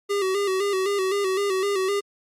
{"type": "tone with vibrato", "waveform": "square", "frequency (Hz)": 390.4, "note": "G4", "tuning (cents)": -7, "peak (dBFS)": -22, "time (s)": [0.09, 2.01], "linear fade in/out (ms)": 20, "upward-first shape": "square", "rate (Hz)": 3.9, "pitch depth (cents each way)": 59, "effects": ["low-pass 11000 Hz 12 dB/octave", "Opus 48 kbps"]}